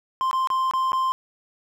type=tone with dropouts; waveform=triangle; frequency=1046.5 Hz; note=C6; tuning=in tune; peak=-18 dBFS; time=0.21-1.12 s; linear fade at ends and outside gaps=0 ms; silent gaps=0.312-0.33 / 0.473-0.502 / 0.711-0.736 / 0.92-0.931 s; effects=none